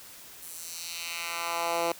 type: tone with high-pass filter sweep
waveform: 10% pulse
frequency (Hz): 169.2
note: E3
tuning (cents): +45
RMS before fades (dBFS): -33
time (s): 0.42-1.92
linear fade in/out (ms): 2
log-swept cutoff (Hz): 11000 to 430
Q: 1.2
effects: white hiss -48 dBFS RMS until 1.99 s